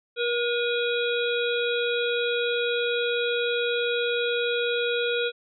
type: harmonic tone with a mistuned harmonic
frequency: 478 Hz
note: A#4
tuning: 43 cents sharp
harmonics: 1 / 3 / 5 / 7 / 8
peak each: -25 / -30 / -32 / -33 / -34 dBFS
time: 0.16-5.32 s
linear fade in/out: 50 ms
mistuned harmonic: 5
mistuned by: +59 cents
effects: none